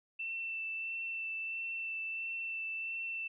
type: tone with vibrato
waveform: sine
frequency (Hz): 2674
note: E7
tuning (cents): +24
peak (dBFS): -36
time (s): 0.19-3.28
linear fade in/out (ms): 10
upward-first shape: sine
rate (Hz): 1.5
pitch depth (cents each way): 13
effects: none